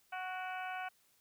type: harmonic tone with a mistuned harmonic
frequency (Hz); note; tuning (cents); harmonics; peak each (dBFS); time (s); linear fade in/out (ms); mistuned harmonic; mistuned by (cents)
370; F#4; 0; 2 / 3 / 4 / 5 / 6 / 7 / 8; -41 / -49 / -44 / -55 / -50 / -51 / -56; 0.12-0.89; 10; 6; +56
effects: white hiss -71 dBFS RMS until 1.2 s